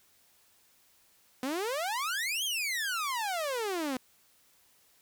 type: exponential two-way sweep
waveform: sawtooth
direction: up then down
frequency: 246.9 to 3310 to 246.9 Hz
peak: -27 dBFS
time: 1.43-3.97 s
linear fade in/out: 2 ms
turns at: 2.44 s
effects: white hiss -65 dBFS RMS until 5.01 s